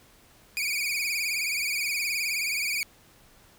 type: tone with vibrato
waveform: sawtooth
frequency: 2349 Hz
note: D7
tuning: in tune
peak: -23 dBFS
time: 0.57-2.83 s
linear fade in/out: 0 ms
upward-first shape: triangle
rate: 19 Hz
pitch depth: 120 cents each way
effects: pink hiss -57 dBFS RMS until 3.58 s